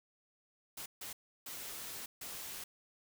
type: noise bursts at uneven times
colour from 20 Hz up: white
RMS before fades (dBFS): -45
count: 4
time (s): 0.77-0.86 / 1.01-1.13 / 1.46-2.06 / 2.21-2.64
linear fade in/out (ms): 5
effects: none